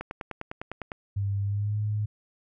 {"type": "click train", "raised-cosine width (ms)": 0.5, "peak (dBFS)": -19, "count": 10, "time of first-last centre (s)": [0.01, 0.918], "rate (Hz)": 9.91}
{"type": "tone with pitch glide", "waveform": "sine", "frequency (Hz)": [99.8, 105.49], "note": ["G2", "G#2"], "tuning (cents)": [32, 28], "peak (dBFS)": -25, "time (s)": [1.16, 2.06], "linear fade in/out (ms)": 10, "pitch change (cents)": 96, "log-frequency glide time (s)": [1.43, 1.77]}
{"effects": []}